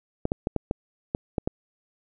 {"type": "clicks", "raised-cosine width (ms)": 2, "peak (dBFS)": -11, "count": 8, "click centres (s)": [0.254, 0.319, 0.471, 0.563, 0.711, 1.149, 1.382, 1.475], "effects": []}